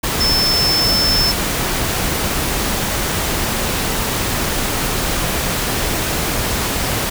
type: tone in noise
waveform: sine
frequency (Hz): 5280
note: E8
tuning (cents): +2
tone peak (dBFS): -14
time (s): 0.2-1.32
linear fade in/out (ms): 10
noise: pink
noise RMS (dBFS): -19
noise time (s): 0.03-7.1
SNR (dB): +2
effects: none